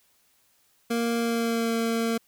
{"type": "tone with pitch glide", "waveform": "25% pulse", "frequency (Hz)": [233.1, 228.7], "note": ["A#3", "A#3"], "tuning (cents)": [0, -33], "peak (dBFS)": -20, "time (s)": [0.9, 2.18], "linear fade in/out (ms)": 10, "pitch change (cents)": -33, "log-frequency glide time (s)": [1.17, 1.74], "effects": ["white hiss -65 dBFS RMS until 2.27 s"]}